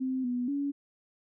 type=tone with pitch steps; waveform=sine; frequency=260.1 / 246 / 282.7 Hz; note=C4 / B3 / C#4; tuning=-10 / -7 / +34 cents; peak=-28 dBFS; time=0-0.72 s; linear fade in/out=20 ms; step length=240 ms; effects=none